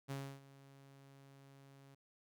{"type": "tone with ADSR envelope", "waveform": "sawtooth", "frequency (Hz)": 137.5, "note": "C#3", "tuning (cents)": -14, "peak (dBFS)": -36, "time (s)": [0.08, 1.95], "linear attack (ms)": 29, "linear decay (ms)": 290, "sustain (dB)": -19, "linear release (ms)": 8, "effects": []}